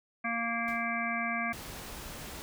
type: harmonic tone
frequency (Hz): 232.2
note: A#3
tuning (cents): -7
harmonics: 1 / 3 / 5 / 7 / 9 / 10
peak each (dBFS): -37 / -37 / -37 / -37 / -37 / -37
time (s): 0.24-1.53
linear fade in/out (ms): 10
type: noise with exponential decay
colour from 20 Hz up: pink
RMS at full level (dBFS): -47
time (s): 0.68-0.95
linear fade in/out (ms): 0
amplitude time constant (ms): 57
type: noise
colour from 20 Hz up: pink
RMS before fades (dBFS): -43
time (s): 1.53-2.42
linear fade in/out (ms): 0
effects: none